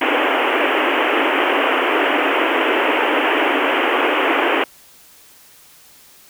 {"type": "band-pass noise", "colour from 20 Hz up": "pink", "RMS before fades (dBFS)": -17, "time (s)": [0.01, 4.64], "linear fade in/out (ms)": 5, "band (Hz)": [270, 3100], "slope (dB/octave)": 96, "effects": ["white hiss -47 dBFS RMS until 6.29 s"]}